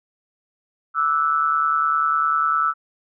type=tone with amplitude modulation; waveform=sine; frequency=1318.5 Hz; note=E6; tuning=in tune; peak=-13 dBFS; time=0.94-2.74 s; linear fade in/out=50 ms; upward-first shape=sine; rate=150 Hz; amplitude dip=80%; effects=none